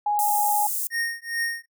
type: tone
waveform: sine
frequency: 830.6 Hz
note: G#5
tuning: in tune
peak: -20 dBFS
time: 0.06-0.67 s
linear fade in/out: 5 ms
type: high-pass noise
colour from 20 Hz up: white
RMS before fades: -27 dBFS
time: 0.19-0.87 s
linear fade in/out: 0 ms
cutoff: 7500 Hz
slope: 24 dB/octave
type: tone with tremolo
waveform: square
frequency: 1853 Hz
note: A#6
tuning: 11 cents flat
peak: -23 dBFS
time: 0.9-1.66 s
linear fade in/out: 50 ms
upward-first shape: triangle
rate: 2.4 Hz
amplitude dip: 100%
effects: noise-tail reverb RT60 0.1 s tail -23 dB re dry